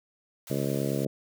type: high-pass noise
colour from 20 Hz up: white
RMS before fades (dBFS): -44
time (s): 0.47-1.05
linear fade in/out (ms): 2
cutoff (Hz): 480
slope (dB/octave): 48
type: harmonic tone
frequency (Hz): 69.3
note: C#2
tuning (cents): 0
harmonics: 2 / 3 / 4 / 5 / 6 / 7 / 8 / 9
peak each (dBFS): -31 / -33 / -34 / -35 / -36 / -36 / -37 / -38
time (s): 0.5-1.07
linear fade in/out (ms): 5
effects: none